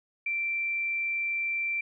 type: tone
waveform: sine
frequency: 2349 Hz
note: D7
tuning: in tune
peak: -27 dBFS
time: 0.26-1.81 s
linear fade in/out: 5 ms
effects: none